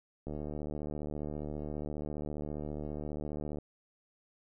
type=click train; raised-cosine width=2 ms; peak=-26 dBFS; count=249; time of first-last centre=0.27-3.586 s; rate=74.8 Hz; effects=none